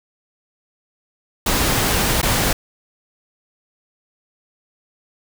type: noise with dropouts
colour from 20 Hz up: pink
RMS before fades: -18 dBFS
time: 1.46-2.53 s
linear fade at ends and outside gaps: 5 ms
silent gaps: 2.216-2.228 s
effects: none